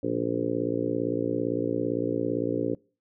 harmonic tone with a mistuned harmonic, 57.7 Hz, A#1, 17 cents flat, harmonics 2 / 3 / 4 / 5 / 6 / 7 / 8 / 9, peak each -37 / -39 / -37 / -29 / -33 / -33 / -32 / -34 dBFS, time 0.03-2.75 s, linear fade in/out 5 ms, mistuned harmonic 3, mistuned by +41 cents, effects noise-tail reverb RT60 0.4 s tail -26 dB re dry

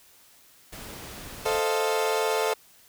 pink noise, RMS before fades -41 dBFS, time 0.72-1.6 s, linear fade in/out 10 ms
30% pulse chord, F dominant seventh, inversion first, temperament equal, 440 / 523.3 / 622.3 / 698.5 Hz, A4 / C5 / Eb5 / F5, 0 / 0 / 0 / 0 cents, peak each -23 / -28 / -29 / -29 dBFS, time 1.45-2.54 s, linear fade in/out 10 ms
effects white hiss -56 dBFS RMS until 2.88 s

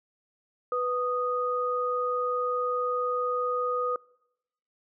sine tone pair together, 495.1 / 1240 Hz, B4 / D#6, +4 / -6 cents, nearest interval octave + major third, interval 1590 cents, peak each -28 dBFS, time 0.72-3.96 s, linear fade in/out 2 ms, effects noise-tail reverb RT60 0.9 s tail -25 dB re dry

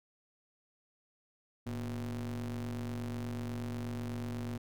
square ring-modulated tone, 65.7 Hz, C2, 8 cents sharp, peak -34 dBFS, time 1.66-4.58 s, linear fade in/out 10 ms, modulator 173 Hz, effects none

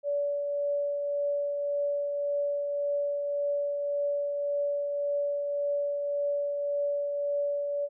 sine tone with tremolo, 574 Hz, D5, 40 cents flat, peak -25 dBFS, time 0.03-7.89 s, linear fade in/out 50 ms, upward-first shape triangle, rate 1.8 Hz, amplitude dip 35%, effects none

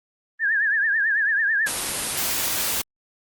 sine tone with vibrato, 1706 Hz, G#6, 46 cents sharp, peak -18 dBFS, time 0.39-1.7 s, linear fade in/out 50 ms, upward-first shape triangle, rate 9.1 Hz, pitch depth 140 cents each way
white noise, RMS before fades -24 dBFS, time 1.66-2.82 s, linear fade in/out 10 ms
effects Opus 32 kbps

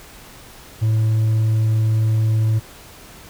sine tone with hard clipping, 110 Hz, A2, in tune, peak -15 dBFS, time 0.81-2.6 s, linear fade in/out 20 ms, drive 2 dB, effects pink hiss -42 dBFS RMS until 3.29 s

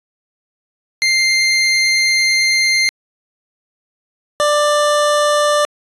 25% pulse tone pair in turn, 2097 / 591.3 Hz, C7 / D5, +3 / +12 cents, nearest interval octave + minor seventh, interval 2191 cents, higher first, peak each -8 dBFS, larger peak neither, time 1.02-2.89 / 4.4-5.65 s, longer first, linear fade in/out 0 ms, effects resampled to 24000 Hz

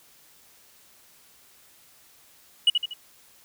sine tone with echo, 2919 Hz, F#7, 24 cents flat, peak -11 dBFS, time 2.67-2.7 s, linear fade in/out 5 ms, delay 79 ms, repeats 3, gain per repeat -7 dB, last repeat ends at 2.937 s, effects tanh soft clip ceiling -13 dBFS + white hiss -56 dBFS RMS until 3.44 s

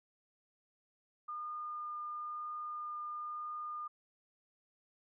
sine tone with vibrato, 1213 Hz, D#6, 44 cents flat, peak -39 dBFS, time 1.28-3.88 s, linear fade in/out 10 ms, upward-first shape triangle, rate 1 Hz, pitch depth 8 cents each way, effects none

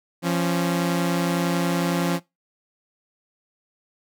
sawtooth tone pair together, 172.72 / 274.5 Hz, F3 / C#4, -19 / -17 cents, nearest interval minor sixth, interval 802 cents, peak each -18 / -22 dBFS, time 0.22-2.2 s, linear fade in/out 50 ms, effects noise-tail reverb RT60 0.2 s tail -21 dB re dry

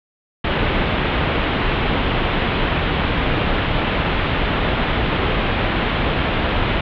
pink low-pass noise, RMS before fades -19 dBFS, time 0.44-6.81 s, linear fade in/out 5 ms, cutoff 3500 Hz, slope 48 dB/octave, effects none

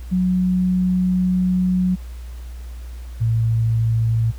sine tone pair in turn, 183.2 / 113.69 Hz, F#3 / A#2, -17 / -43 cents, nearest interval minor sixth, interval 826 cents, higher first, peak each -15 dBFS, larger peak neither, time 0.11-1.96 / 3.2-4.32 s, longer first, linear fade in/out 20 ms, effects added 60 Hz sine -30 dBFS peak until 4.38 s + pink hiss -49 dBFS RMS until 4.38 s

